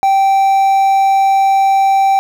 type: tone with quantisation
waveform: triangle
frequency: 780 Hz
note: G5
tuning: 9 cents flat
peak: -6 dBFS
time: 0.03-2.19 s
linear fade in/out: 0 ms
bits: 6
effects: none